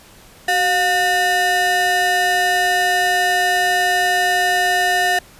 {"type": "ring-modulated tone", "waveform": "square", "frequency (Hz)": 546, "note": "C#5", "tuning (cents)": -26, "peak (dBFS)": -12, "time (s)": [0.48, 5.19], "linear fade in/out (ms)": 5, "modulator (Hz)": 1260, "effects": ["pink hiss -45 dBFS RMS until 5.39 s", "resampled to 32000 Hz"]}